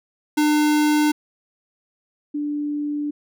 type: tone pair in turn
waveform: square / sine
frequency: 300 / 293.8 Hz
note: D4 / D4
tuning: +37 / +1 cents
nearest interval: unison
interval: 36 cents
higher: first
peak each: -16 / -22 dBFS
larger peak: first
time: 0.37-1.12 / 2.34-3.11 s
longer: second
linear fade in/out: 10 ms
effects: none